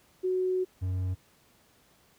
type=tone pair in turn; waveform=sine / triangle; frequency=370 / 92.5 Hz; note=F#4 / F#2; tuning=0 / 0 cents; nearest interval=2 octaves; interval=2400 cents; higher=first; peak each=-25 dBFS; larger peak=neither; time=0.23-0.65 / 0.81-1.15 s; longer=first; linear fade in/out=20 ms; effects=pink hiss -63 dBFS RMS until 2.18 s + high-pass 60 Hz 12 dB/octave